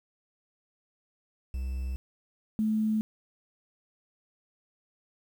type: tone pair in turn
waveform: triangle / sine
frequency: 64.5 / 217 Hz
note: C2 / A3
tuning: -24 / -24 cents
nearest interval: octave + major sixth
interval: 2100 cents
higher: second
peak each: -28 / -24 dBFS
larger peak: second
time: 1.54-1.96 / 2.59-3.01 s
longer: neither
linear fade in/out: 0 ms
effects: 9-bit

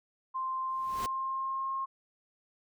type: tone with pitch glide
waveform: sine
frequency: 1046.5 to 1072.2 Hz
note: C6 to C6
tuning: 0 to +42 cents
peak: -31 dBFS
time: 0.34-1.86 s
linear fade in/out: 20 ms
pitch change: +42 cents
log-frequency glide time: 0.61-1.73 s
type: noise with exponential growth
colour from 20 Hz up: pink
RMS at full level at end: -37 dBFS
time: 0.68-1.06 s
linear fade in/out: 0 ms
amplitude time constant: 82 ms
effects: none

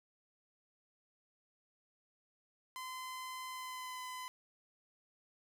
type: tone with pitch glide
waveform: sawtooth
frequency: 1027 to 1012.3 Hz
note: C6 to B5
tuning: -33 to +42 cents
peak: -39 dBFS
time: 2.76-4.28 s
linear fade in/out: 0 ms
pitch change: -25 cents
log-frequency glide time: 3.49-4.02 s
effects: 13-bit

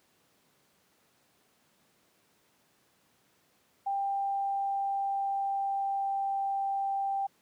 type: tone with pitch glide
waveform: sine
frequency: 792 to 787 Hz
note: G5 to G5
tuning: +18 to +7 cents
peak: -28 dBFS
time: 3.86-7.27 s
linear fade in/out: 10 ms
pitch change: -11 cents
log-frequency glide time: 3.97-6.49 s
effects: pink hiss -68 dBFS RMS until 7.41 s + high-pass 150 Hz 12 dB/octave

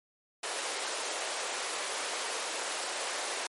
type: high-pass noise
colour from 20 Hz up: pink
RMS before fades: -35 dBFS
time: 0.43-3.47 s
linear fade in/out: 5 ms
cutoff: 440 Hz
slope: 24 dB/octave
effects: MP3 48 kbps

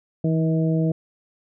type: harmonic tone with a mistuned harmonic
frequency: 160 Hz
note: D#3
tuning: 49 cents sharp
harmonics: 1 / 2 / 3 / 4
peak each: -19 / -25 / -29 / -31 dBFS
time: 0.24-0.92 s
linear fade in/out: 5 ms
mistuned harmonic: 1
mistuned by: +23 cents
effects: none

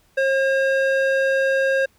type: tone with band-pass filter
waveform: square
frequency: 538 Hz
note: C5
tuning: 48 cents sharp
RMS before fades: -19 dBFS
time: 0.17-1.86 s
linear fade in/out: 10 ms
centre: 1100 Hz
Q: 8.5
effects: pink hiss -60 dBFS RMS until 1.98 s

